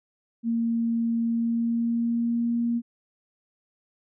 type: tone with pitch glide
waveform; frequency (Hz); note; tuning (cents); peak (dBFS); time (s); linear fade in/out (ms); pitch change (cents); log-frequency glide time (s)
sine; 230.9 to 235.3; A#3 to A#3; -16 to +16; -22; 0.43-2.82; 50; +32; 1.24-2.6
effects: none